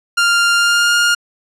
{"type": "tone with pitch glide", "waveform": "sawtooth", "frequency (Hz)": [1396.9, 1415.6], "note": ["F6", "F6"], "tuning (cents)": [0, 23], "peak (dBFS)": -7, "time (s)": [0.17, 1.15], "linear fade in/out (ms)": 10, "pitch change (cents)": 23, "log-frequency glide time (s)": [0.55, 0.94], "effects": ["low-pass 9000 Hz 12 dB/octave"]}